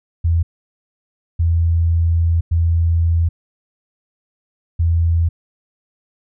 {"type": "tone bursts at uneven times", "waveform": "sine", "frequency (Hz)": 83.6, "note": "E2", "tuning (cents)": 25, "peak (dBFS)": -12, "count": 4, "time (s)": [[0.24, 0.43], [1.39, 2.41], [2.51, 3.29], [4.79, 5.29]], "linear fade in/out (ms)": 10, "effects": []}